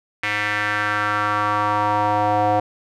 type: tone with band-pass filter sweep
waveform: square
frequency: 104.4 Hz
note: G#2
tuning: 10 cents sharp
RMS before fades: -20 dBFS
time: 0.23-2.6 s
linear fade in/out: 5 ms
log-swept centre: 2100 to 700 Hz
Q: 3.2
effects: none

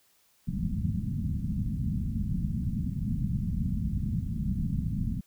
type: low-pass noise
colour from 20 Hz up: white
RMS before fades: -30 dBFS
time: 0.47-5.21 s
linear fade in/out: 10 ms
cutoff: 220 Hz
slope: 48 dB/octave
effects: white hiss -66 dBFS RMS until 5.26 s

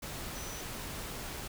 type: tone in noise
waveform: sine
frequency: 5980 Hz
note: F#8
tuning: 17 cents sharp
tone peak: -47 dBFS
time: 0.35-0.62 s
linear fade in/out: 10 ms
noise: pink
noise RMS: -41 dBFS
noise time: 0.02-1.48 s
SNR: -9 dB
effects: none

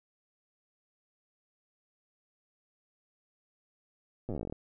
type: slowing click train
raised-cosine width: 2 ms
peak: -24 dBFS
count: 16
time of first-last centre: 4.29-4.525 s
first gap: 8 ms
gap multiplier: 1.09
effects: none

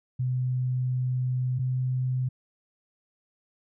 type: tone pair in turn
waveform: sine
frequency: 126.9 / 128 Hz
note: B2 / C3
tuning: +47 / -38 cents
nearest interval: unison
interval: 15 cents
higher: second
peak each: -24 dBFS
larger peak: neither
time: 0.19-1.59 / 1.59-2.29 s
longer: first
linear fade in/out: 10 ms
effects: none

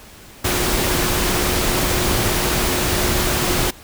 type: tone in noise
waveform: sine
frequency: 359.9 Hz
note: F#4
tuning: 48 cents flat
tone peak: -27 dBFS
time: 0.44-3.71 s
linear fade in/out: 10 ms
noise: pink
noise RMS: -19 dBFS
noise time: 0.44-3.71 s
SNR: -11 dB
effects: pink hiss -42 dBFS RMS until 3.83 s

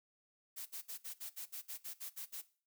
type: noise bursts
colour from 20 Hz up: blue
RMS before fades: -45 dBFS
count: 12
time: 0.56-2.42 s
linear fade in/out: 20 ms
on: 100 ms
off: 60 ms
effects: noise-tail reverb RT60 0.4 s tail -17 dB re dry

